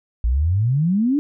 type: exponential sweep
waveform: sine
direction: up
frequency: 55 to 303 Hz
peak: -15 dBFS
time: 0.24-1.19 s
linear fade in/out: 0 ms
effects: none